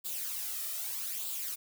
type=noise with flanger; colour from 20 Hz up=blue; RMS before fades=-37 dBFS; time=0.04-1.56 s; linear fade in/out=20 ms; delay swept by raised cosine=0.25 to 1.65 ms; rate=0.81 Hz; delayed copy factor=+0.6; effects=none